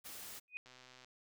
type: noise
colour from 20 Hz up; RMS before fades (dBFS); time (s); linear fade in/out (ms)
white; -49; 0.04-0.4; 20
type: tone with exponential growth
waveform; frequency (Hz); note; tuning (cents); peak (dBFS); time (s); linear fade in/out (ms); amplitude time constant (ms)
sine; 2489; D#7; 0; -36; 0.48-0.57; 0; 18
type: click train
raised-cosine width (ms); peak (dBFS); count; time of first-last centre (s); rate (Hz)
0.2; -40; 50; 0.66-1.046; 127
effects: none